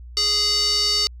square tone with band-pass filter, 415.3 Hz, G#4, in tune, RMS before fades -20 dBFS, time 0.17-1.07 s, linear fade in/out 0 ms, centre 4800 Hz, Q 8.2, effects added 60 Hz sine -36 dBFS peak until 1.2 s

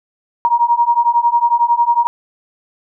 sine beating tone pair, 940 / 951 Hz, A#5 / A#5, +14 / +34 cents, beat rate 11 Hz, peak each -14 / -13 dBFS, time 0.45-2.07 s, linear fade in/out 0 ms, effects none

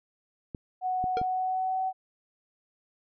clicks, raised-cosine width 3 ms, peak -23 dBFS, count 3, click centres 0.548 / 1.041 / 1.215 s
sine tone with pitch glide, 740 to 755.1 Hz, F#5 to F#5, 0 to +35 cents, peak -26 dBFS, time 0.81-1.93 s, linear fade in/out 50 ms, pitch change +35 cents, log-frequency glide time 1.2-1.82 s
square tone with exponential decay, 466.2 Hz, A#4, in tune, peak -26 dBFS, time 1.17-1.26 s, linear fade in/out 0 ms, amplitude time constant 18 ms
effects resampled to 11025 Hz

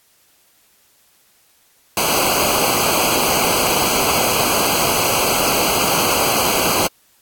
pink noise with comb filter, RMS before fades -17 dBFS, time 1.97-6.87 s, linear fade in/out 2 ms, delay 0.55 ms, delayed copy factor -1, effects white hiss -56 dBFS RMS until 7.21 s + AAC 64 kbps

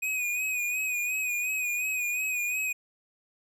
square tone with vibrato, 2489 Hz, D#7, in tune, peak -28 dBFS, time 0.02-2.73 s, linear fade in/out 10 ms, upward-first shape sine, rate 2.8 Hz, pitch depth 47 cents each way, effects none

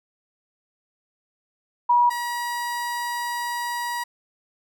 sine / 30% pulse tone pair in turn, 965 / 959.7 Hz, B5 / B5, -40 / -50 cents, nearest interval unison, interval 10 cents, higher first, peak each -14 / -23 dBFS, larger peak first, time 1.89-2.1 / 2.1-4.04 s, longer second, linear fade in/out 10 ms, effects none

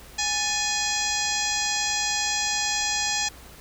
harmonic tone with a mistuned harmonic, 830.6 Hz, G#5, in tune, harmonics 1 / 2 / 3 / 4 / 5 / 6 / 7 / 8 / 9, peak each -32 / -32 / -32 / -32 / -32 / -32 / -32 / -32 / -32 dBFS, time 0.18-3.29 s, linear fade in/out 10 ms, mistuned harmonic 2, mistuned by +100 cents, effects added 60 Hz sine -50 dBFS peak until 3.6 s + pink hiss -47 dBFS RMS until 3.6 s

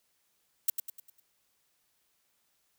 violet noise with echo, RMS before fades -24 dBFS, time 0.68-0.7 s, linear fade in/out 5 ms, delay 100 ms, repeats 5, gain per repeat -7 dB, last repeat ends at 1.2 s, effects white hiss -74 dBFS RMS until 2.78 s

